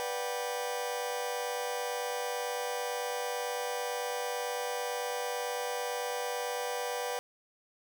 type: chord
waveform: sawtooth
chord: G major seventh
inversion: first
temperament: just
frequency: 490 / 588 / 735 / 784 Hz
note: B4 / D5 / F#5 / G5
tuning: -14 / +2 / -12 / 0 cents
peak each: -31 / -37 / -37 / -35 dBFS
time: 0-7.19 s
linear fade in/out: 0 ms
effects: none